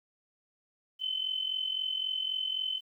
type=tone with amplitude modulation; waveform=sine; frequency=3053 Hz; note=G7; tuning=46 cents flat; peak=-27 dBFS; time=0.99-2.81 s; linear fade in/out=50 ms; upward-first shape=sine; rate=43.8 Hz; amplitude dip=70%; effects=11-bit